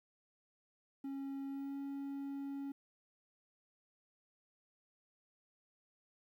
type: tone with pitch glide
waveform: triangle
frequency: 274 to 277.8 Hz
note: C#4 to C#4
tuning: -20 to +4 cents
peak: -38 dBFS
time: 1.04-2.72 s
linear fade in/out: 5 ms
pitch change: +24 cents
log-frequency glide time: 1.47-1.77 s
effects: 12-bit